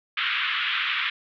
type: band-pass noise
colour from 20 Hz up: white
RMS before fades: -26 dBFS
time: 0.17-1.1 s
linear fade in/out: 5 ms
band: 1200 to 3400 Hz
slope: 48 dB/octave
effects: none